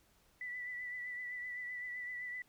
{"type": "tone with vibrato", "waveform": "sine", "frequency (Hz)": 1975.5, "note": "B6", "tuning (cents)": 0, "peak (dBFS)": -40, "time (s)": [0.41, 2.42], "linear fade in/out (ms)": 2, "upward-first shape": "triangle", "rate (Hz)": 7.8, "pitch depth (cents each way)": 33, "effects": ["pink hiss -70 dBFS RMS until 2.48 s"]}